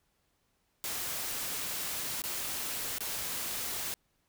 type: noise with dropouts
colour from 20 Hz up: white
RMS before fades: -36 dBFS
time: 0.84-3.94 s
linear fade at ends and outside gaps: 0 ms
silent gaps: 2.219-2.238 / 2.984-3.006 s
effects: pink hiss -75 dBFS RMS until 4.28 s